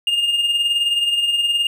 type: tone with tremolo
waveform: triangle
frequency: 2826 Hz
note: F7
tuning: 20 cents sharp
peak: -12 dBFS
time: 0.07-1.67 s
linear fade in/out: 2 ms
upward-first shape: sine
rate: 19 Hz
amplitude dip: 50%
effects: none